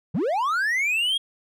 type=linear sweep; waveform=triangle; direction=up; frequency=120.8 to 3307 Hz; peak=-19 dBFS; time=0.14-1.18 s; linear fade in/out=10 ms; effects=none